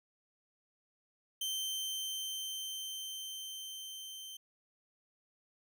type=tone with level ramp; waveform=sawtooth; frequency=3110 Hz; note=G7; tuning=14 cents flat; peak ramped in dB=-31 to -42 dBFS; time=1.41-4.37 s; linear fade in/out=5 ms; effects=none